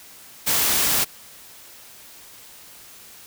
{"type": "noise", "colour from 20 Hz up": "white", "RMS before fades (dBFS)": -20, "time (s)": [0.46, 1.05], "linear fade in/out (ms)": 20, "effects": ["white hiss -45 dBFS RMS until 3.26 s"]}